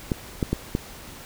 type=clicks; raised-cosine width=3 ms; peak=-9 dBFS; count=4; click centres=0.118 / 0.428 / 0.53 / 0.751 s; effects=pink hiss -42 dBFS RMS until 1.25 s